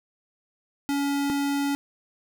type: tone pair in turn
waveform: square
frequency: 282 / 282 Hz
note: C#4 / C#4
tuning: +30 / +30 cents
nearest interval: unison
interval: 0 cents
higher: neither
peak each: -24 dBFS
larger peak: neither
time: 0.89-1.3 / 1.3-1.75 s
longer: second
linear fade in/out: 0 ms
effects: none